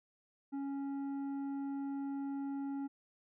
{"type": "tone with tanh clipping", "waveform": "sine", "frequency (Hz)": 277.2, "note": "C#4", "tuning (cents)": 0, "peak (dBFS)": -38, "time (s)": [0.52, 2.88], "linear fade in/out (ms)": 20, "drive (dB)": 8, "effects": []}